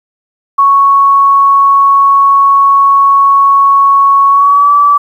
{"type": "tone with pitch glide", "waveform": "sine", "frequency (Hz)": [1108.7, 1154.4], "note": ["C#6", "D6"], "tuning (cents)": [0, -30], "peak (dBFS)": -3, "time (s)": [0.58, 4.98], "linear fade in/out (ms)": 10, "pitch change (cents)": 70, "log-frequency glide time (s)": [4.29, 4.71], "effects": ["7-bit"]}